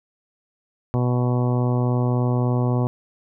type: harmonic tone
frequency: 123.47 Hz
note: B2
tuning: in tune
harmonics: 1 / 2 / 3 / 4 / 5 / 6 / 7 / 8 / 9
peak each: -19 / -25 / -29 / -31 / -33 / -35 / -36 / -37 / -38 dBFS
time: 0.94-2.87 s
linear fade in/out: 0 ms
effects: none

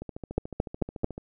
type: two click trains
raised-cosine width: 2 ms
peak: -11 / -23 dBFS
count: 4 / 17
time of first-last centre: 0.38-1.044 / 0.02-1.179 s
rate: 4.52 / 13.8 Hz
effects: none

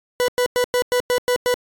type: tone bursts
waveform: 40% pulse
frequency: 493.9 Hz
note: B4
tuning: in tune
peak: -15 dBFS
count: 8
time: 0.2-1.541 s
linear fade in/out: 0 ms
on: 81 ms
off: 99 ms
effects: AAC 64 kbps

